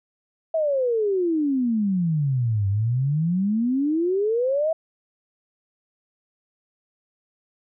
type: exponential two-way sweep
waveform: sine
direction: down then up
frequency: 659.3 to 96.6 to 659.3 Hz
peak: -19 dBFS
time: 0.54-4.73 s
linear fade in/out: 5 ms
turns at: 2.68 s
effects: none